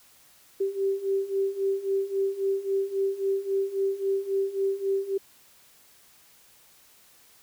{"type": "beating tone pair", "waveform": "sine", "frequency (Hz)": [388.4, 392.1], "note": ["G4", "G4"], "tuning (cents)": [-16, 0], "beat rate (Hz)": 3.7, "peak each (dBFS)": [-29, -26], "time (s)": [0.6, 5.18], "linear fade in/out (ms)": 10, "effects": ["white hiss -57 dBFS RMS until 7.42 s"]}